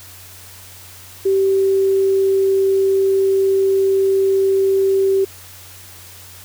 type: tone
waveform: sine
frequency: 387.5 Hz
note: G4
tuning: 20 cents flat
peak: -12 dBFS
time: 1.25-5.25 s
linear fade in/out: 10 ms
effects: added 92 Hz sine -44 dBFS peak until 6.44 s + white hiss -40 dBFS RMS until 6.44 s